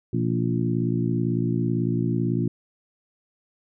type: harmonic tone with a mistuned harmonic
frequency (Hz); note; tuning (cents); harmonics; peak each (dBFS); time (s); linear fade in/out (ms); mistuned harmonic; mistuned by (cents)
58; A#1; -8; 2 / 3 / 4 / 5 / 6; -25 / -27 / -28 / -29 / -30; 0.13-2.48; 5; 2; +92
effects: none